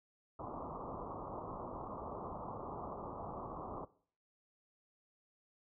white low-pass noise, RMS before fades -45 dBFS, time 0.39-3.85 s, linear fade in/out 5 ms, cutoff 1200 Hz, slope 96 dB/octave, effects noise-tail reverb RT60 0.5 s tail -19 dB re dry

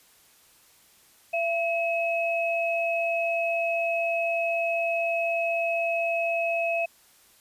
sine tone pair together, 674 / 2565 Hz, E5 / E7, +38 / -48 cents, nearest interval octave + major seventh, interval 2314 cents, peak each -25 / -28 dBFS, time 1.33-6.86 s, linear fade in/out 10 ms, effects white hiss -58 dBFS RMS until 7.4 s + resampled to 32000 Hz

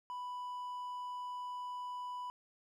triangle tone, 990 Hz, B5, 4 cents sharp, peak -38 dBFS, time 0.1-2.3 s, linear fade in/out 0 ms, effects none

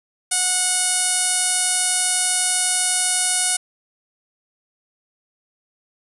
5% pulse tone with low-pass filter, 732 Hz, F#5, 19 cents flat, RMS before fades -20 dBFS, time 0.31-3.57 s, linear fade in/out 10 ms, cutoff 9700 Hz, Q 6.9, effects none

